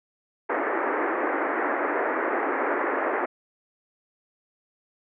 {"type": "band-pass noise", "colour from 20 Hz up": "pink", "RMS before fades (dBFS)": -26, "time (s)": [0.49, 3.26], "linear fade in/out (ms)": 10, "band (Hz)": [290, 2000], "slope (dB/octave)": 48, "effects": []}